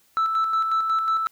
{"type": "tone with tremolo", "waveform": "sine", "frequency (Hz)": 1318.5, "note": "E6", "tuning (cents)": 0, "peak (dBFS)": -16, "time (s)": [0.17, 1.27], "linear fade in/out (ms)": 0, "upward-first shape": "square", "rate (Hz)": 5.5, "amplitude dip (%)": 45, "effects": ["tanh soft clip ceiling -17 dBFS", "white hiss -61 dBFS RMS until 1.31 s"]}